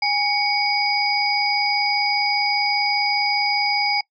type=tone cluster; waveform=sine; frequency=821 / 2240 / 4915 Hz; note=G#5 / C#7 / D#8; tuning=-20 / +18 / -22 cents; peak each=-22 dBFS; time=0.02-4.01 s; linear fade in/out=5 ms; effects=noise-tail reverb RT60 0.1 s tail -22 dB re dry